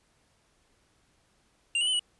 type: tone with pitch steps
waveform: square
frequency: 2787 / 2933 / 3036 / 2931 Hz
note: F7 / F#7 / F#7 / F#7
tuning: -4 / -16 / +44 / -17 cents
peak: -25 dBFS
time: 1.75-1.994 s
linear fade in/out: 2 ms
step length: 61 ms
effects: pink hiss -68 dBFS RMS until 2.19 s + resampled to 24000 Hz